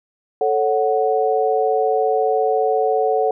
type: chord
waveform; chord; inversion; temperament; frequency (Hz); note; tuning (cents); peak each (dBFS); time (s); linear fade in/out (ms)
sine; F# minor; first; equal; 440 / 554.4 / 740; A4 / C#5 / F#5; 0 / 0 / 0; -18 / -22 / -19; 0.41-3.31; 2
effects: none